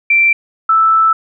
sine tone pair in turn, 2349 / 1318.3 Hz, D7 / E6, 0 / 0 cents, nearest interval minor seventh, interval 1000 cents, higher first, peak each -7 dBFS, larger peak neither, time 0.1-0.33 / 0.69-1.13 s, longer second, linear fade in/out 5 ms, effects none

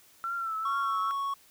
sine tone with vibrato, 1342 Hz, E6, 31 cents sharp, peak -30 dBFS, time 0.24-1.11 s, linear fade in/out 0 ms, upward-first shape triangle, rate 2.3 Hz, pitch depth 63 cents each way
triangle tone, 1108.7 Hz, C#6, in tune, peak -27 dBFS, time 0.65-1.34 s, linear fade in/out 5 ms
effects white hiss -59 dBFS RMS until 1.5 s

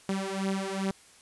sawtooth beating tone pair, 192.2 / 194.7 Hz, G3 / G3, -34 / -12 cents, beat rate 2.5 Hz, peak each -28 dBFS, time 0.09-0.91 s, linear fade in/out 2 ms, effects white hiss -56 dBFS RMS until 1.21 s + resampled to 24000 Hz

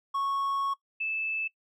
triangle / sine tone pair in turn, 1104 / 2626 Hz, C#6 / E7, -7 / -7 cents, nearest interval octave + minor third, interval 1500 cents, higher second, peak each -25 / -28 dBFS, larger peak first, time 0.14-0.74 / 1-1.48 s, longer first, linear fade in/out 10 ms, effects noise-tail reverb RT60 0.1 s tail -20 dB re dry

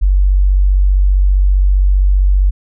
sine tone, 47.6 Hz, F#1, 50 cents sharp, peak -7 dBFS, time 0.01-2.51 s, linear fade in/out 20 ms, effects none

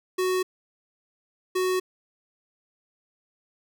square tone pair in turn, 370 / 370 Hz, F#4 / F#4, 0 / 0 cents, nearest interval unison, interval 0 cents, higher neither, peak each -23 dBFS, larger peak neither, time 0.18-0.43 / 1.55-1.8 s, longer neither, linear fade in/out 10 ms, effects none

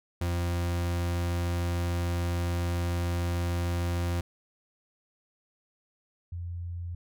40% pulse / sine tone pair in turn, 86.8 / 86.8 Hz, F2 / F2, -10 / -10 cents, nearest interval unison, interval 0 cents, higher neither, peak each -26 / -33 dBFS, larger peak first, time 0.21-4.21 / 6.32-6.95 s, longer first, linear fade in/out 5 ms, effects none

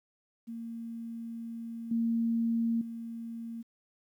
sine tone with level steps, 230 Hz, A#3, 23 cents flat, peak -37 / -26 / -37 dBFS, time 0.47-3.63 s, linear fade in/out 20 ms, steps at 1.91 / 2.81 s, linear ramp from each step 5 ms, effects 11-bit

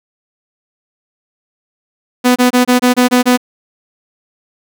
sawtooth tone bursts, 248.7 Hz, B3, 12 cents sharp, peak -3 dBFS, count 8, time 2.24-3.375 s, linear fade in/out 20 ms, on 120 ms, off 25 ms, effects none

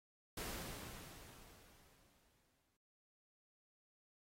pink noise with exponential decay, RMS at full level -44 dBFS, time 0.37-2.77 s, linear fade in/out 5 ms, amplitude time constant 520 ms, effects AAC 48 kbps

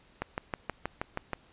click train, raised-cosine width 0.5 ms, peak -16 dBFS, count 8, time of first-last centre 0.22-1.333 s, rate 6.29 Hz, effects pink hiss -61 dBFS RMS until 1.52 s + resampled to 8000 Hz

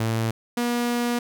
sawtooth tone pair in turn, 112.8 / 240.1 Hz, A2 / B3, +44 / -49 cents, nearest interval octave + minor second, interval 1307 cents, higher second, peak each -18 dBFS, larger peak neither, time 0-0.31 / 0.57-1.19 s, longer second, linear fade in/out 5 ms, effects none

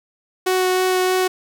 sawtooth tone with vibrato, 370 Hz, F#4, in tune, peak -12 dBFS, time 0.46-1.28 s, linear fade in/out 10 ms, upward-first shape sine, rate 3.2 Hz, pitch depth 8 cents each way, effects 9-bit

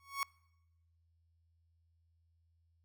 30% pulse tone with exponential growth, 1109 Hz, C#6, in tune, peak -28 dBFS, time 0-0.23 s, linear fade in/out 1 ms, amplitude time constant 50 ms, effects noise-tail reverb RT60 0.9 s tail -25 dB re dry + added 83 Hz sine -70 dBFS peak until 2.84 s

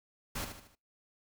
pink noise with echo, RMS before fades -37 dBFS, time 0.35-0.45 s, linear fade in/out 10 ms, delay 76 ms, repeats 4, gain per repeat -7 dB, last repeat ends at 0.754 s, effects noise-tail reverb RT60 0.3 s tail -26 dB re dry

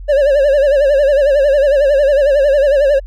triangle tone with vibrato, 564 Hz, C#5, 30 cents sharp, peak -6 dBFS, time 0.08-3 s, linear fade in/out 20 ms, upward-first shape sine, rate 11 Hz, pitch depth 100 cents each way, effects added 44 Hz sine -26 dBFS peak until 3.06 s

